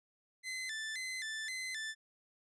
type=tone with vibrato; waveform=sawtooth; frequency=1899 Hz; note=A#6; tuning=32 cents sharp; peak=-35 dBFS; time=0.43-1.95 s; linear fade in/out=50 ms; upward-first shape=square; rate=1.9 Hz; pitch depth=130 cents each way; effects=resampled to 22050 Hz